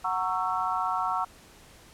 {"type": "chord", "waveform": "sine", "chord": "F# dominant seventh", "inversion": "none", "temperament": "just", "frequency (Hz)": [740, 925, 1110, 1332], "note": ["F#5", "A#5", "C#6", "E6"], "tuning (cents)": [0, -14, 2, 18], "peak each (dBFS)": -31, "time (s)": [0.04, 1.25], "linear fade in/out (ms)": 10, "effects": ["pink hiss -53 dBFS RMS until 1.93 s", "low-pass 12000 Hz 12 dB/octave"]}